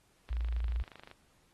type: click train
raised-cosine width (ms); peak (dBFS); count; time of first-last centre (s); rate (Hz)
0.3; -34; 22; 0.29-1.114; 25.5
type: tone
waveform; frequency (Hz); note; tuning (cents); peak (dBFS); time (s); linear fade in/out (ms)
sine; 58.27; A#1; 0; -30; 0.3-0.83; 10
effects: pink hiss -69 dBFS RMS until 1.53 s + AAC 32 kbps